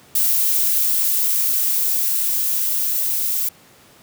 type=noise with level ramp; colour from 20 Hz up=violet; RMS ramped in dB=-17 to -21 dBFS; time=0.15-3.49 s; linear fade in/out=5 ms; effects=pink hiss -49 dBFS RMS until 4.02 s + high-pass 100 Hz 12 dB/octave